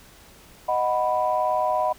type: chord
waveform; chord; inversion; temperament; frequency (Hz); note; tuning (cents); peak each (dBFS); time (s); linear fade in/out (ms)
sine; B major; first; equal; 622.3 / 740 / 987.8; D#5 / F#5 / B5; 0 / 0 / 0; -24; 0.68-1.93; 10
effects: tanh soft clip ceiling -10 dBFS + pink hiss -50 dBFS RMS until 1.98 s